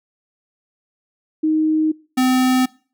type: tone pair in turn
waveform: sine / square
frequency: 312.3 / 256.3 Hz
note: D#4 / C4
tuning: +7 / -36 cents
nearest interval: minor third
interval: 343 cents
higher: first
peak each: -14 dBFS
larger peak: neither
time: 1.43-1.92 / 2.17-2.66 s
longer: neither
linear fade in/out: 10 ms
effects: noise-tail reverb RT60 0.4 s tail -23 dB re dry